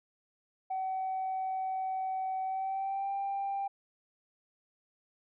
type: tone with pitch glide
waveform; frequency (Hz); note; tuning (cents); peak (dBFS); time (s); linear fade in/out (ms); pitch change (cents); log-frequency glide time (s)
sine; 758 to 790.6; F#5 to G5; +42 to +15; -30; 0.7-3.68; 10; +73; 2.43-3.13
effects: tanh soft clip ceiling -28 dBFS